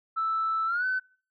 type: tone with pitch glide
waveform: sine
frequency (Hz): 1318.5 to 1514.6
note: E6 to F#6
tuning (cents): 0 to +40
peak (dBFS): -24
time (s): 0.16-1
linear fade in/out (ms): 20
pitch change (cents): +240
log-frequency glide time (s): 0.66-0.85
effects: noise-tail reverb RT60 0.4 s tail -22 dB re dry + tanh soft clip ceiling -20 dBFS